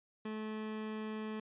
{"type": "tone", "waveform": "30% pulse", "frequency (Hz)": 216.5, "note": "A3", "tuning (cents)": -28, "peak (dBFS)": -36, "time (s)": [0.25, 1.4], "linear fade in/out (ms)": 5, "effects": ["resampled to 8000 Hz"]}